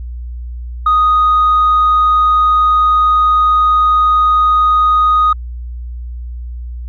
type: tone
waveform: sine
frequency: 1244.5 Hz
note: D#6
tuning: in tune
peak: -6 dBFS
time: 0.86-5.33 s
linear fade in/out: 5 ms
effects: tanh soft clip ceiling -5 dBFS + added 60 Hz sine -22 dBFS peak until 6.88 s